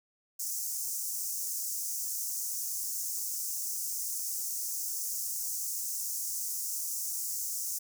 pink high-pass noise, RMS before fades -35 dBFS, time 0.39-7.79 s, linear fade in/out 10 ms, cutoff 5700 Hz, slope 48 dB/octave, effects none

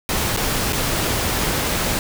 pink noise with dropouts, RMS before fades -21 dBFS, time 0.09-1.99 s, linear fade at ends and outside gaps 1 ms, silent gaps 0.365-0.372 / 0.725-0.73 s, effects none

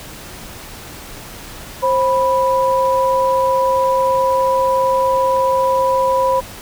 sine tone pair together, 529.8 / 986 Hz, C5 / B5, +22 / -3 cents, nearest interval major seventh, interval 1075 cents, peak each -15 dBFS, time 1.82-6.41 s, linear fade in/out 20 ms, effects pink hiss -34 dBFS RMS until 6.61 s

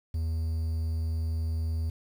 triangle tone with quantisation, 80.9 Hz, E2, 32 cents flat, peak -25 dBFS, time 0.14-1.9 s, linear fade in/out 5 ms, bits 9, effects none

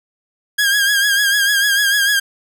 sawtooth tone with vibrato, 1635 Hz, G#6, 28 cents flat, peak -9 dBFS, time 0.58-2.2 s, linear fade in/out 10 ms, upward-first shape triangle, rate 6.7 Hz, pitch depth 64 cents each way, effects none

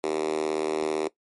5% pulse tone with high-pass filter, 77.78 Hz, D#2, in tune, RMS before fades -27 dBFS, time 0.04-1.08 s, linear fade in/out 0 ms, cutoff 370 Hz, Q 4.3, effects noise-tail reverb RT60 0.1 s tail -18 dB re dry + MP3 48 kbps

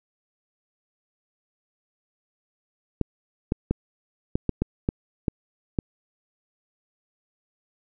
clicks, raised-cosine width 3 ms, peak -9 dBFS, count 9, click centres 3.013 / 3.521 / 3.71 / 4.355 / 4.493 / 4.62 / 4.889 / 5.282 / 5.788 s, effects none

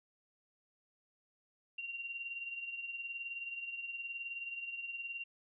sine tone with tremolo, 2762 Hz, F7, 20 cents flat, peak -37 dBFS, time 1.78-5.24 s, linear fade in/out 5 ms, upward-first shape triangle, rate 19 Hz, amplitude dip 65%, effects none

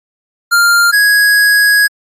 square tone pair in turn, 1396.9 / 1661.2 Hz, F6 / G#6, 0 / 0 cents, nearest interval minor third, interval 300 cents, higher second, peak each -7 dBFS, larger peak neither, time 0.51-0.92 / 0.92-1.88 s, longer second, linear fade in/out 20 ms, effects AAC 64 kbps

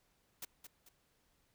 white noise with echo, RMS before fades -44 dBFS, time 0.42-0.45 s, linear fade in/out 5 ms, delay 220 ms, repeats 2, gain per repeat -8 dB, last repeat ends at 0.89 s, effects pink hiss -75 dBFS RMS until 1.54 s

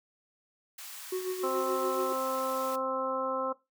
white high-pass noise, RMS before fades -44 dBFS, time 0.78-2.76 s, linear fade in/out 5 ms, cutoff 830 Hz, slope 24 dB/octave
triangle tone with tremolo, 370 Hz, F#4, in tune, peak -26 dBFS, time 1.12-2.13 s, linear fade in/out 5 ms, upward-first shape sine, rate 7 Hz, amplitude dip 55%
harmonic tone, 262.7 Hz, C4, 7 cents sharp, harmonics 1 / 2 / 3 / 4 / 5, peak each -40 / -33 / -41 / -35 / -35 dBFS, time 1.43-3.53 s, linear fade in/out 10 ms
effects noise-tail reverb RT60 0.2 s tail -17 dB re dry

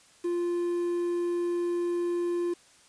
triangle tone with quantisation, 348.2 Hz, F4, 5 cents flat, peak -24 dBFS, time 0.24-2.54 s, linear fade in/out 10 ms, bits 8, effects white hiss -58 dBFS RMS until 2.88 s + resampled to 22050 Hz

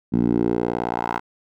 10% pulse tone with band-pass filter sweep, 58.7 Hz, A#1, 13 cents sharp, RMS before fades -22 dBFS, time 0.12-1.2 s, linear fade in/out 20 ms, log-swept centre 220 to 1100 Hz, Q 2, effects none

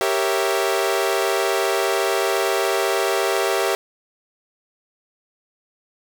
sawtooth chord, G diminished seventh, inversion none, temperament equal, 392 / 466.2 / 554.4 / 659.3 Hz, G4 / Bb4 / Db5 / Fb5, 0 / 0 / 0 / 0 cents, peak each -18 / -21 / -22 / -21 dBFS, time 0.01-3.75 s, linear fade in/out 0 ms, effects none

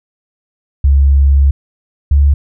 sine tone pair in turn, 69.3 / 71.04 Hz, C#2 / C#2, 0 / +43 cents, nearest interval unison, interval 43 cents, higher second, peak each -5 dBFS, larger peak neither, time 0.84-1.51 / 2.11-2.34 s, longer first, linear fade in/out 5 ms, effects none

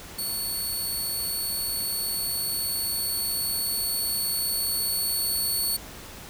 10% pulse tone with level ramp, 4435 Hz, C#8, in tune, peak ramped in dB -21 to -17 dBFS, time 0.18-5.77 s, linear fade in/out 10 ms, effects pink hiss -42 dBFS RMS until 6.29 s

